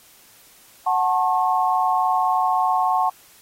sine chord, F# minor, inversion none, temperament equal with one note detuned, 740 / 880 / 1083.4 Hz, F#5 / A5 / C#6, 0 / 0 / -40 cents, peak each -20 / -22 / -22 dBFS, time 0.86-3.1 s, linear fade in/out 10 ms, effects white hiss -51 dBFS RMS until 3.41 s + AAC 48 kbps

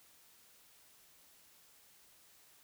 silence, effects white hiss -64 dBFS RMS until 2.63 s

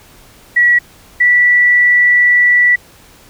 sine tone pair in turn, 1933 / 1957.7 Hz, B6 / B6, -38 / -16 cents, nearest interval unison, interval 22 cents, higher second, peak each -6 dBFS, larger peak neither, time 0.56-0.79 / 1.2-2.76 s, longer second, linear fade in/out 10 ms, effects pink hiss -43 dBFS RMS until 3.29 s

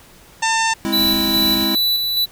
harmonic tone, 898 Hz, A5, 35 cents sharp, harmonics 1 / 2 / 3 / 4 / 5 / 6 / 7 / 8 / 9, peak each -18 / -21 / -24 / -28 / -30 / -29 / -27 / -31 / -30 dBFS, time 0.42-0.74 s, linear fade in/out 10 ms
square chord, Ab augmented, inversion none, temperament equal, 207.7 / 261.6 / 329.6 Hz, Ab3 / C4 / E4, 0 / 0 / 0 cents, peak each -24 / -26 / -23 dBFS, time 0.85-1.75 s, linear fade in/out 0 ms
square tone with tremolo, 3960 Hz, B7, 4 cents sharp, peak -15 dBFS, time 0.92-2.26 s, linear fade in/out 20 ms, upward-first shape square, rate 2.4 Hz, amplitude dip 35%
pink band-stop noise, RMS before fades -31 dBFS, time 0.95-1.68 s, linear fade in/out 50 ms, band 400 to 2300 Hz, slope 96 dB/octave
effects pink hiss -46 dBFS RMS until 2.31 s

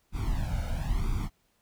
brown noise with flanger, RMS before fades -29 dBFS, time 0.12-1.3 s, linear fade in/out 50 ms, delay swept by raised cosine 0.84 to 1.37 ms, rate 1 Hz, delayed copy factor +0.95, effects pink hiss -71 dBFS RMS until 1.61 s

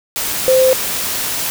sine tone in noise, 519 Hz, C5, 14 cents flat, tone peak -8 dBFS, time 0.48-0.73 s, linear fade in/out 0 ms, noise white, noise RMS -20 dBFS, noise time 0.16-1.5 s, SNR +9 dB, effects none

